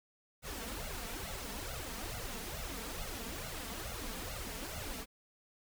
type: noise with flanger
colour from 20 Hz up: pink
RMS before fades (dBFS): -42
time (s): 0.42-5.06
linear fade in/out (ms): 50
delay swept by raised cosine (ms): 1.4 to 4.5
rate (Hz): 2.3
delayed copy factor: +0.9
effects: none